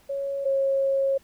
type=tone pair in turn; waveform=sine; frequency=554.4 / 544.2 Hz; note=C#5 / C#5; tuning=0 / -32 cents; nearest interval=unison; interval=32 cents; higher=first; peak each=-26 / -20 dBFS; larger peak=second; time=0.09-0.45 / 0.45-1.18 s; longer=second; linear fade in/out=10 ms; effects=pink hiss -59 dBFS RMS until 1.23 s